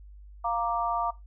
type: chord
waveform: sine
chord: Bb major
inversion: second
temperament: equal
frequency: 698.5 / 932.3 / 1174.7 Hz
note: F5 / Bb5 / D6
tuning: 0 / 0 / 0 cents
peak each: -30 dBFS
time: 0.44-1.11 s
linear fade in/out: 10 ms
effects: noise-tail reverb RT60 0.2 s tail -18 dB re dry + added 50 Hz sine -45 dBFS peak until 1.26 s